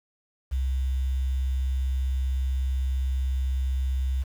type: tone with quantisation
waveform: sine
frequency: 65.41 Hz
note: C2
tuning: in tune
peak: -23 dBFS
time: 0.51-4.24 s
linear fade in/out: 20 ms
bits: 8
effects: none